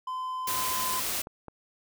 triangle tone, 1024 Hz, C6, 38 cents flat, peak -29 dBFS, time 0.07-1 s, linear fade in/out 5 ms
white noise, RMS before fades -31 dBFS, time 0.47-1.22 s, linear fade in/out 5 ms
clicks, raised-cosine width 1 ms, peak -27 dBFS, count 2, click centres 1.271 / 1.483 s
effects none

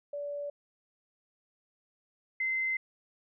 sine tone pair in turn, 577 / 2067 Hz, D5 / C7, -31 / -22 cents, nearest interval octave + minor seventh, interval 2209 cents, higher second, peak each -34 / -28 dBFS, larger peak second, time 0.13-0.5 / 2.4-2.77 s, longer neither, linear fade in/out 5 ms, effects none

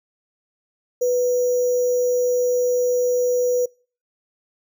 sine tone with sample-and-hold, 493.9 Hz, B4, in tune, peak -16 dBFS, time 1.01-3.66 s, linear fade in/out 10 ms, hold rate 6300 Hz, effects noise-tail reverb RT60 0.4 s tail -26 dB re dry

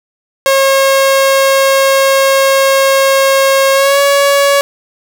sawtooth tone with pitch glide, 542 to 562.1 Hz, C#5 to C#5, -39 to +24 cents, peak -3 dBFS, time 0.46-4.61 s, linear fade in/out 0 ms, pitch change +63 cents, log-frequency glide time 3.73-4 s, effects none

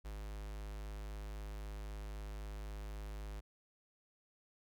square tone with notch filter, 51.91 Hz, G#1, in tune, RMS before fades -45 dBFS, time 0.04-3.41 s, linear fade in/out 20 ms, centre 200 Hz, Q 1.4, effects none

